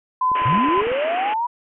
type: tone with tremolo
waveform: sine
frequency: 1016 Hz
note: B5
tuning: 49 cents sharp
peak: -15 dBFS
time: 0.21-0.81 s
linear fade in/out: 5 ms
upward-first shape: triangle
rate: 3.7 Hz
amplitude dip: 30%
type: clicks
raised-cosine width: 2 ms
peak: -21 dBFS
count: 9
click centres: 0.317 / 0.419 / 0.527 / 0.578 / 0.686 / 0.777 / 0.818 / 0.87 / 0.917 s
type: band-pass noise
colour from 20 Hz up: white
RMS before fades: -29 dBFS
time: 0.35-1.34 s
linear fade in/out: 5 ms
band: 230 to 3000 Hz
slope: 96 dB/octave
type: linear sweep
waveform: sine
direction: up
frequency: 103.83 to 983 Hz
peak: -19 dBFS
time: 0.45-1.47 s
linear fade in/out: 10 ms
effects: none